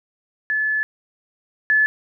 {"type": "tone pair in turn", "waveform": "sine", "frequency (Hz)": [1727, 1727], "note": ["A6", "A6"], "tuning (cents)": [-33, -33], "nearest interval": "unison", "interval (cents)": 0, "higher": "neither", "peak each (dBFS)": [-18, -13], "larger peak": "second", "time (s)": [[0.5, 0.83], [1.7, 1.86]], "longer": "first", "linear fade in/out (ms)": 0, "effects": []}